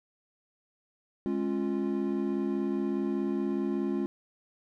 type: chord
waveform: triangle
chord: Db major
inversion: second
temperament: equal with one note detuned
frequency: 207.7 / 272.6 / 349.2 Hz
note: Ab3 / Db4 / F4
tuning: 0 / -29 / 0 cents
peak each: -30 dBFS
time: 1.26-4.06 s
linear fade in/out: 0 ms
effects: none